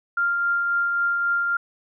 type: tone with tremolo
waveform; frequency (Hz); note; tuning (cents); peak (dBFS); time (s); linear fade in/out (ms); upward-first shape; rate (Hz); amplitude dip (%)
sine; 1395; F6; -2; -18; 0.17-1.57; 5; triangle; 3.7; 30
effects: none